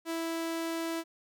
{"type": "tone", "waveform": "sawtooth", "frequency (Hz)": 329.6, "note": "E4", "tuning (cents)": 0, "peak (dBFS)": -28, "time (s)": [0.05, 1.04], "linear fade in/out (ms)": 50, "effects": []}